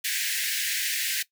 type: high-pass noise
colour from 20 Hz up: pink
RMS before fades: -28 dBFS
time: 0.04-1.23 s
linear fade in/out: 10 ms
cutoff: 1600 Hz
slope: 96 dB/octave
effects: noise-tail reverb RT60 0.1 s tail -18 dB re dry